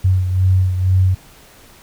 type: beating tone pair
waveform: sine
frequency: 92.8 / 94.9 Hz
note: F#2 / F#2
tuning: +6 / +44 cents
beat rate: 2.1 Hz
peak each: -12 / -20 dBFS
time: 0.04-1.15 s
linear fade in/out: 10 ms
effects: pink hiss -45 dBFS RMS until 1.82 s